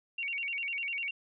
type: tone with vibrato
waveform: sine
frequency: 2489 Hz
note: D#7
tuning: in tune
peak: -32 dBFS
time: 0.18-1.11 s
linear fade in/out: 5 ms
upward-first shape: square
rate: 10 Hz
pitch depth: 180 cents each way
effects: none